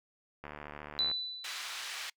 click train, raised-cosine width 0.5 ms, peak -28 dBFS, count 51, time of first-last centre 0.44-1.114 s, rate 74.2 Hz
sine tone with exponential decay, 3984 Hz, B7, 14 cents sharp, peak -26 dBFS, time 0.99-1.96 s, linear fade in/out 0 ms, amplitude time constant 210 ms
white band-pass noise, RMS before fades -41 dBFS, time 1.44-2.1 s, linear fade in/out 5 ms, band 1200 to 4200 Hz, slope 12 dB/octave
effects noise-tail reverb RT60 0.1 s tail -25 dB re dry

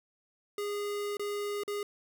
square tone with dropouts, 410.4 Hz, G#4, 21 cents flat, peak -33 dBFS, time 0.58-1.83 s, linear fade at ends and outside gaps 2 ms, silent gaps 1.17-1.195 / 1.635-1.678 s, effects none

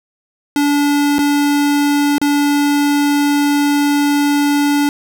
square tone with dropouts, 288.5 Hz, D4, 31 cents flat, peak -12 dBFS, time 0.56-4.89 s, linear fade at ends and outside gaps 1 ms, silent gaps 1.184-1.19 / 2.182-2.215 s, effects none

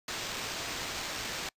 blue noise with sample-and-hold, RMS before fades -37 dBFS, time 0.08-1.49 s, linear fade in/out 2 ms, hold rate 11025 Hz, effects noise-tail reverb RT60 0.1 s tail -26 dB re dry + resampled to 32000 Hz

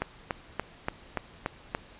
click train, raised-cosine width 0.5 ms, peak -13 dBFS, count 7, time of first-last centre 0.02-1.749 s, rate 3.47 Hz, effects pink hiss -52 dBFS RMS until 1.99 s + resampled to 8000 Hz

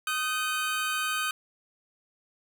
25% pulse tone pair together, 1244.5 / 1531.6 Hz, D#6 / G6, 0 / -41 cents, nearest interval major third, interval 359 cents, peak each -26 / -27 dBFS, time 0.07-1.31 s, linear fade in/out 2 ms, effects none

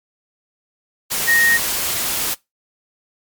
sine tone in noise, 1864.7 Hz, A#6, in tune, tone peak -12 dBFS, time 1.27-1.58 s, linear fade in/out 20 ms, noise white, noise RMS -21 dBFS, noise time 1.1-2.35 s, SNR +6 dB, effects noise-tail reverb RT60 0.2 s tail -23 dB re dry + MP3 96 kbps

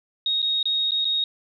sine tone with dropouts, 3748 Hz, A#7, 9 cents sharp, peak -20 dBFS, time 0.26-1.24 s, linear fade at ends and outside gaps 2 ms, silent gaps 0.419-0.426 / 0.629-0.655 / 0.909-0.918 / 1.046-1.052 s, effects none

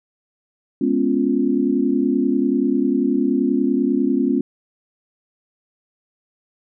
sine chord, C# dominant seventh, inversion second, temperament equal, 207.7 / 246.9 / 277.2 / 349.2 Hz, G#3 / B3 / C#4 / E#4, 0 / 0 / 0 / 0 cents, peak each -24 / -20 / -19 / -23 dBFS, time 0.81-4.41 s, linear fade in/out 5 ms, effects none

